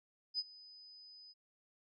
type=tone with ADSR envelope; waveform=sine; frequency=5000 Hz; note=D#8; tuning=8 cents sharp; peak=-32 dBFS; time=0.34-1.34 s; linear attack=48 ms; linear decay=39 ms; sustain=-22 dB; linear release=31 ms; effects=none